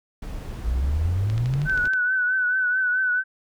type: noise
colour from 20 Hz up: brown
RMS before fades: -33 dBFS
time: 0.22-1.88 s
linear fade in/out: 5 ms
type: exponential sweep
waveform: sine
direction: up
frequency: 54.8 to 155.56 Hz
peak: -20 dBFS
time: 0.62-1.69 s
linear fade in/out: 50 ms
type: click train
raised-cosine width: 0.2 ms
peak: -20 dBFS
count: 9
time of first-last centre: 1.3-1.935 s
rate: 12.6 Hz
type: tone with vibrato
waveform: sine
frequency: 1500 Hz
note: F#6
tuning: 23 cents sharp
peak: -19 dBFS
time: 1.65-3.24 s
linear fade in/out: 50 ms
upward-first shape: triangle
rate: 4.6 Hz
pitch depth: 53 cents each way
effects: none